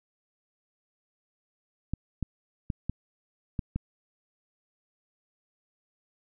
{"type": "clicks", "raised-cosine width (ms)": 5, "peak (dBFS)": -17, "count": 6, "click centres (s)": [1.936, 2.227, 2.702, 2.896, 3.592, 3.76], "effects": []}